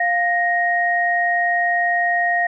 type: tone pair together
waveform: sine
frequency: 700.5 / 1870 Hz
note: F5 / A#6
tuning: +5 / +5 cents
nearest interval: octave + perfect fourth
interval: 1700 cents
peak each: -19 / -18 dBFS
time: 0-2.47 s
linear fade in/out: 5 ms
effects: none